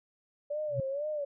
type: tone with vibrato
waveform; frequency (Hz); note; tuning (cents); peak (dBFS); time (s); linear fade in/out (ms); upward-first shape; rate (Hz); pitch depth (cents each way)
sine; 572; D5; -46; -31; 0.5-1.25; 10; sine; 2.1; 120
type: tone with exponential growth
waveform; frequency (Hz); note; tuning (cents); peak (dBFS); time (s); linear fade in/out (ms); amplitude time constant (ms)
sine; 127.6; C3; -43; -26; 0.68-0.8; 2; 25
effects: none